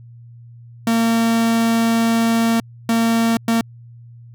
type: tone bursts at uneven times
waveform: 45% pulse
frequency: 228.7 Hz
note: A#3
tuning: 33 cents flat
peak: -14 dBFS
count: 3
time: 0.87-2.6 / 2.89-3.37 / 3.48-3.61 s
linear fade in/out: 2 ms
effects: added 118 Hz sine -38 dBFS peak until 4.34 s